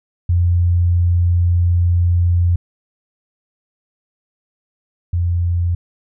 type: tone pair in turn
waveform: sine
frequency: 87.31 / 86.81 Hz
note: F2 / F2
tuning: 0 / -10 cents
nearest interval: unison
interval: 10 cents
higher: first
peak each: -11 / -14 dBFS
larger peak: first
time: 0.29-2.56 / 5.13-5.75 s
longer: first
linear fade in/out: 5 ms
effects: none